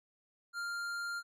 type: tone with tanh clipping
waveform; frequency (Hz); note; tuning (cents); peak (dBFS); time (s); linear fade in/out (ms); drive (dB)
sine; 1397; F6; 0; -38; 0.53-1.23; 50; 14
effects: none